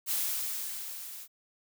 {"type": "noise with level ramp", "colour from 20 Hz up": "blue", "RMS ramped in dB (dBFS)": [-29, -45], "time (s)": [0.06, 1.28], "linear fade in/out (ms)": 50, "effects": []}